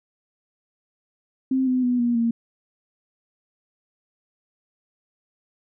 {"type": "tone with pitch steps", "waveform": "sine", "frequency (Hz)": [262.6, 254.5, 246.7, 239.1, 231.8], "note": ["C4", "C4", "B3", "A#3", "A#3"], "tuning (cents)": [6, -48, -2, 44, -10], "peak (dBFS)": -18, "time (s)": [1.51, 2.31], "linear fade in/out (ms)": 5, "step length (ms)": 160, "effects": []}